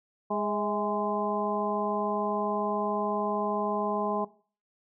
harmonic tone with a mistuned harmonic, 206.8 Hz, G#3, 7 cents flat, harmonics 1 / 2 / 3 / 4 / 5, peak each -33 / -33 / -33 / -33 / -33 dBFS, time 0.3-4.25 s, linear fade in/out 10 ms, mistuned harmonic 3, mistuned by +55 cents, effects noise-tail reverb RT60 0.4 s tail -17 dB re dry

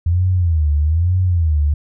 sine tone with vibrato, 82.41 Hz, E2, in tune, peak -12 dBFS, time 0.06-1.74 s, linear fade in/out 5 ms, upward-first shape sine, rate 1.1 Hz, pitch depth 200 cents each way, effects none

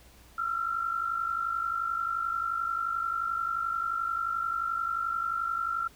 sine tone pair together, 1318.5 / 1369.9 Hz, E6 / F6, 0 / -34 cents, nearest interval minor second, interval 66 cents, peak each -34 / -29 dBFS, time 0.38-5.88 s, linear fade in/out 5 ms, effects added 60 Hz sine -57 dBFS peak until 5.95 s + pink hiss -57 dBFS RMS until 5.95 s

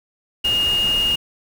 sine tone in noise, 2846 Hz, F7, 32 cents sharp, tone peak -16 dBFS, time 0.44-1.16 s, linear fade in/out 10 ms, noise pink, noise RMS -30 dBFS, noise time 0.44-1.16 s, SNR +11 dB, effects none

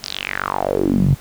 sawtooth tone with band-pass filter sweep, 47.85 Hz, G1, 41 cents flat, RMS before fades -19 dBFS, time 0.03-1.15 s, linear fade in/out 10 ms, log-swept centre 5300 to 120 Hz, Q 5.3, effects pink hiss -42 dBFS RMS until 1.2 s

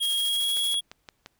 square tone with pitch glide, 3272 to 3331 Hz, G#7 to G#7, -26 to +4 cents, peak -24 dBFS, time 0-0.81 s, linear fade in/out 20 ms, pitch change +30 cents, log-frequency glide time 0.14-0.57 s
blue noise with tremolo, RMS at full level -35 dBFS, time 0.02-0.74 s, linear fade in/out 10 ms, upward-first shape square, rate 13 Hz, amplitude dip 45%
click train, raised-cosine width 0.2 ms, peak -23 dBFS, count 5, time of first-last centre 0.57-1.261 s, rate 5.79 Hz
effects pink hiss -71 dBFS RMS until 1.39 s

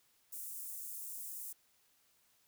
white high-pass noise, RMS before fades -45 dBFS, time 0.32-1.53 s, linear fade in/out 10 ms, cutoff 7800 Hz, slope 24 dB/octave, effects white hiss -72 dBFS RMS until 2.47 s

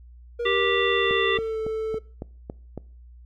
triangle tone with pitch glide, 474.6 to 440.3 Hz, A#4 to A4, +31 to +1 cents, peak -23 dBFS, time 0.39-1.99 s, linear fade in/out 10 ms, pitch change -130 cents, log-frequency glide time 0.9-1.58 s
harmonic tone, 392 Hz, G4, in tune, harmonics 1 / 3 / 5 / 7 / 9, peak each -25 / -28 / -26 / -29 / -28 dBFS, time 0.45-1.38 s, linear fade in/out 10 ms
click train, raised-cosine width 2 ms, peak -19 dBFS, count 7, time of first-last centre 1.11-2.777 s, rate 3.6 Hz
effects noise-tail reverb RT60 0.5 s tail -23 dB re dry + added 60 Hz sine -44 dBFS peak until 3.25 s

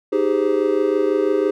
triangle chord, Ab major seventh, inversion second, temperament just, 311.5 / 389.3 / 415.3 / 519.1 Hz, Eb4 / G4 / Ab4 / C5, +2 / -12 / 0 / -14 cents, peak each -21 / -18 / -18 / -22 dBFS, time 0.12-1.51 s, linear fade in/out 10 ms, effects none

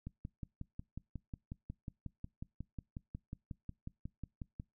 click train, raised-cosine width 5 ms, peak -30 dBFS, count 26, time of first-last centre 0.07-4.599 s, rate 5.52 Hz, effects noise-tail reverb RT60 0.2 s tail -24 dB re dry

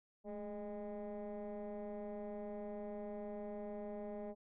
sine tone with frequency modulation, 415.3 Hz, G#4, in tune, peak -40 dBFS, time 0.24-4.35 s, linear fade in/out 50 ms, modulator 201 Hz, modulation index 1.5, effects tanh soft clip ceiling -41 dBFS

